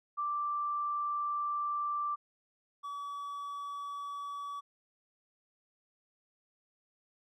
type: tone pair in turn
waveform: sine / triangle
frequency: 1174.7 / 1141.9 Hz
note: D6 / D6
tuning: 0 / -49 cents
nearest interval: unison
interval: 49 cents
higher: first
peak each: -31 / -36 dBFS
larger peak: first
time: 0.17-2.16 / 2.83-4.61 s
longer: first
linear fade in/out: 20 ms
effects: none